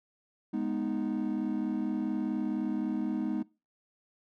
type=chord; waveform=triangle; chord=G# minor; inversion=none; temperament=equal; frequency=207.7 / 246.9 / 311.1 Hz; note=G#3 / B3 / D#4; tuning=0 / 0 / 0 cents; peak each=-31 dBFS; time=0.53-3.43 s; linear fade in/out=10 ms; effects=noise-tail reverb RT60 0.3 s tail -23 dB re dry + tanh soft clip ceiling -21 dBFS